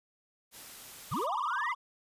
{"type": "noise", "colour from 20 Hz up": "white", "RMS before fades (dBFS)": -48, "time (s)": [0.51, 1.28], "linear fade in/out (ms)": 50}
{"type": "tone with vibrato", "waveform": "triangle", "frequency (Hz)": 1081, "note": "C#6", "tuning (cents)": -44, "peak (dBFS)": -30, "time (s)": [1.11, 1.75], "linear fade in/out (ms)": 20, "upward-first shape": "sine", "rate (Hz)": 19, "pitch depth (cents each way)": 240}
{"type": "linear sweep", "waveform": "sine", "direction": "up", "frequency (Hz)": [83, 2104], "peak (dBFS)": -33, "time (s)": [1.11, 1.73], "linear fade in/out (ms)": 10}
{"effects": ["resampled to 32000 Hz"]}